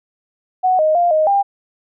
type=tone with pitch steps; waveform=sine; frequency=741 / 622 / 698 / 623 / 798 Hz; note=F#5 / D#5 / F5 / D#5 / G5; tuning=+2 / -1 / -1 / +2 / +31 cents; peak=-11 dBFS; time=0.63-1.43 s; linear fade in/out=20 ms; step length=160 ms; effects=none